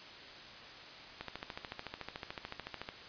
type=click train; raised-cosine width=0.3 ms; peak=-24 dBFS; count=24; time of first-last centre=1.21-2.889 s; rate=13.7 Hz; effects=white hiss -50 dBFS RMS until 3.08 s + resampled to 11025 Hz